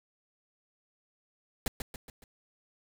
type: noise with echo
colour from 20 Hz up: pink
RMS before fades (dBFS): -30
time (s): 1.66-1.68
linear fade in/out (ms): 2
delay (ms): 140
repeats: 4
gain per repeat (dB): -6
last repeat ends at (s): 2.24
effects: none